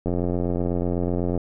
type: click train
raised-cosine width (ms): 2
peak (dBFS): -12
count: 117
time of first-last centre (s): 0.06-1.377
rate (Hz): 88.1
effects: none